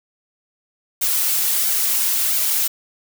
blue noise with flanger, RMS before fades -19 dBFS, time 1.01-2.68 s, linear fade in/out 10 ms, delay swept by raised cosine 1.3 to 6 ms, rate 1.5 Hz, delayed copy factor +0.75, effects none

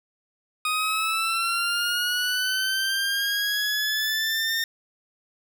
20% pulse linear sweep, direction up, 1242 to 1826 Hz, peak -18 dBFS, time 0.65-4.64 s, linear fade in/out 2 ms, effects none

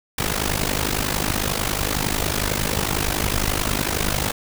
pink noise with amplitude modulation, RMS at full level -19 dBFS, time 0.18-4.32 s, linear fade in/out 5 ms, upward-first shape sine, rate 51 Hz, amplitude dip 85%, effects none

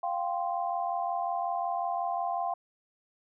sine chord, F suspended second, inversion none, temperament equal, 698.5 / 784 / 1046.5 Hz, F5 / G5 / C6, 0 / 0 / 0 cents, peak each -31 / -33 / -36 dBFS, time 0.03-2.54 s, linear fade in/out 5 ms, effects none

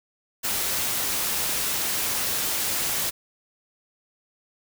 white noise, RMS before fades -26 dBFS, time 0.43-3.11 s, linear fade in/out 20 ms, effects none

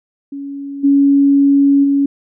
sine tone with level steps, 279.7 Hz, C#4, 16 cents sharp, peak -23 / -7 / -10 dBFS, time 0.32-2.06 s, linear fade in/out 5 ms, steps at 0.83 / 1.83 s, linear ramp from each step 20 ms, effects none

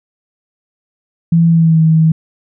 sine tone with pitch glide, 166.9 to 160.01 Hz, E3 to D#3, +22 to +49 cents, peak -6 dBFS, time 1.32-2.12 s, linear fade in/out 5 ms, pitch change -73 cents, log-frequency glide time 1.48-1.81 s, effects none

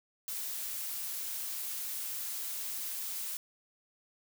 blue noise, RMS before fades -38 dBFS, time 0.28-3.37 s, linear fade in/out 0 ms, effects none

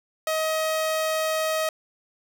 sawtooth tone, 632 Hz, D#5, 27 cents sharp, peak -19 dBFS, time 0.27-1.69 s, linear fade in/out 2 ms, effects none

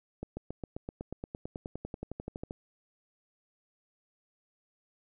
accelerating click train, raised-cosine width 2 ms, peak -24 dBFS, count 23, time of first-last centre 0.23-2.509 s, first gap 140 ms, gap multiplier 0.97, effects none

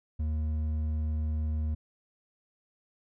sine tone with hard clipping, 77.2 Hz, D#2, 13 cents flat, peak -29 dBFS, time 0.19-1.75 s, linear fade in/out 10 ms, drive 5 dB, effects none

